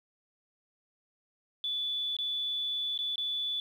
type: tone with dropouts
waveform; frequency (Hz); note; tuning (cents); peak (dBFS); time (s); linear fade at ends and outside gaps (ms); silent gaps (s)
sine; 3464; A7; -28; -30; 1.64-3.6; 1; 2.167-2.187 / 2.977-2.989 / 3.158-3.18
effects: 10-bit